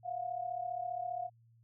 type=tone pair together; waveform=sine; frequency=686 / 721 Hz; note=F5 / F#5; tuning=-31 / -45 cents; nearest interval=minor second; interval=86 cents; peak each=-40 / -37 dBFS; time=0.03-1.3 s; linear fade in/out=50 ms; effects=added 115 Hz sine -62 dBFS peak until 1.63 s